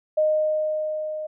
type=tone with level ramp; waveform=sine; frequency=617 Hz; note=D#5; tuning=15 cents flat; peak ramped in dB=-16 to -28 dBFS; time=0.17-1.27 s; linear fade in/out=10 ms; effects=none